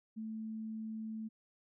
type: tone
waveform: sine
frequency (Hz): 220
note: A3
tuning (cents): 0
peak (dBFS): -39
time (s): 0.16-1.29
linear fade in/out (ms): 20
effects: none